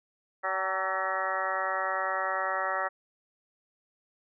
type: harmonic tone with a mistuned harmonic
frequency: 190 Hz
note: F#3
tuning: 46 cents sharp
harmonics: 2 / 3 / 4 / 5 / 6 / 7 / 8 / 9 / 10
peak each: -45 / -35 / -35 / -38 / -36 / -33 / -43 / -38 / -35 dBFS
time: 0.43-2.89 s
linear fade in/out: 20 ms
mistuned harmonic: 5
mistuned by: -51 cents
effects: none